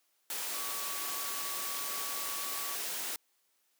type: tone in noise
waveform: sine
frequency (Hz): 1135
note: C#6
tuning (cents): +41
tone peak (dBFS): -44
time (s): 0.54-2.75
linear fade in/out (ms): 2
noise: white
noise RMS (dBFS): -37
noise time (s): 0.3-3.16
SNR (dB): -10
effects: white hiss -74 dBFS RMS until 3.79 s + high-pass 300 Hz 12 dB/octave